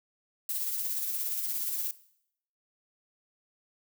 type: noise with tremolo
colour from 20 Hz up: violet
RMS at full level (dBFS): -31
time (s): 0.49-1.91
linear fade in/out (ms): 2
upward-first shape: sine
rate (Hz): 17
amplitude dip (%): 35
effects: noise-tail reverb RT60 0.7 s tail -18 dB re dry